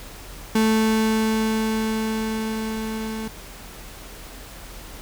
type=tone with level ramp; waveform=35% pulse; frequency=220 Hz; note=A3; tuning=in tune; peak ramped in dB=-14 to -26 dBFS; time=0.55-3.28 s; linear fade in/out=5 ms; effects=added 43 Hz sine -41 dBFS peak until 5.01 s + pink hiss -41 dBFS RMS until 5.01 s